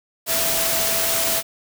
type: tone in noise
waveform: sine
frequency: 661 Hz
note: E5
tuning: 5 cents sharp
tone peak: -28 dBFS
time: 0.26-1.43 s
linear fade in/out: 50 ms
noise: white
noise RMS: -21 dBFS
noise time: 0.26-1.43 s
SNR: -10 dB
effects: none